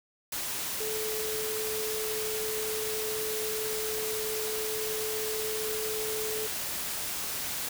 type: tone in noise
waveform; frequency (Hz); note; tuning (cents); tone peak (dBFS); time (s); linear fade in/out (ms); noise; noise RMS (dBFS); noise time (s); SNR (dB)
sine; 433.8; A4; -25; -33; 0.8-6.47; 5; white; -34; 0.32-7.69; -2
effects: none